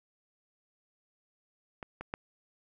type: clicks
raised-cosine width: 0.5 ms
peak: -25 / -25 / -19 dBFS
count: 3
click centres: 1.828 / 2.01 / 2.139 s
effects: none